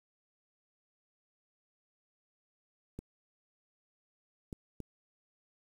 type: clicks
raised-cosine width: 3 ms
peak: -28 dBFS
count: 3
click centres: 2.99 / 4.528 / 4.803 s
effects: 9-bit